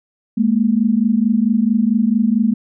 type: tone pair together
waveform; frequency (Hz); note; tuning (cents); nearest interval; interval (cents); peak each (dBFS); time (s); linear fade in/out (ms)
sine; 210.2 / 234.7; G#3 / A#3; +21 / +12; major second; 191; -15; 0.37-2.54; 10
effects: none